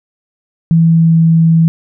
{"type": "tone with pitch glide", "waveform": "sine", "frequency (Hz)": [164.81, 163.77], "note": ["E3", "E3"], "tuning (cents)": [0, -11], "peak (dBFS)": -5, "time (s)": [0.71, 1.68], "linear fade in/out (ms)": 0, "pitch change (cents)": -11, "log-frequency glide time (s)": [0.86, 1.19], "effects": []}